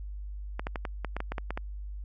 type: clicks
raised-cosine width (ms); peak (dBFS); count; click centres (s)
0.5; -18; 11; 0.595 / 0.669 / 0.758 / 0.852 / 1.047 / 1.166 / 1.204 / 1.32 / 1.382 / 1.506 / 1.575
effects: added 50 Hz sine -36 dBFS peak until 2.04 s